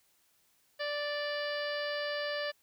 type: harmonic tone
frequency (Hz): 586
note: D5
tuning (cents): -4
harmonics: 1 / 2 / 3 / 4 / 5 / 6 / 7 / 8 / 9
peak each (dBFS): -35 / -44 / -38 / -48 / -44 / -49 / -49 / -44 / -55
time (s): 0.79-2.52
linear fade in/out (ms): 20
effects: white hiss -70 dBFS RMS until 2.62 s